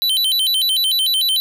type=tone with vibrato; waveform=square; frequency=3505 Hz; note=A7; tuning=7 cents flat; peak=-15 dBFS; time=0.02-1.4 s; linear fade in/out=0 ms; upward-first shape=square; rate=6.7 Hz; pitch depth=210 cents each way; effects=none